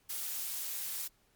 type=noise with amplitude modulation; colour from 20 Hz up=blue; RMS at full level=-36 dBFS; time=0.09-1.08 s; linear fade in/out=10 ms; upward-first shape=sine; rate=300 Hz; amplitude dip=40%; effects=pink hiss -70 dBFS RMS until 1.35 s + MP3 96 kbps